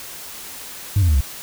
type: tone with pitch steps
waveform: sine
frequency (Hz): 100 / 87.56 / 76.67 / 67.13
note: G2 / F2 / D#2 / C2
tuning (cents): +35 / +5 / -25 / +45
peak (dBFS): -10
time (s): 0.96-1.208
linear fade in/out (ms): 5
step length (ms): 62
effects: tanh soft clip ceiling -11 dBFS + white hiss -35 dBFS RMS until 1.42 s